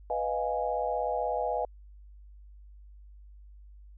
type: chord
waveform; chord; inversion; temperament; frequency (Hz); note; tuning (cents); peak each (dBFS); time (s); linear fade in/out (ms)
sine; F half-diminished seventh; second; equal with one note detuned; 495.6 / 622.3 / 698.5 / 830.6; Cb5 / Eb5 / F5 / Ab5; +6 / 0 / 0 / 0; -33; 0.1-1.65; 2
effects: added 50 Hz sine -48 dBFS peak until 3.97 s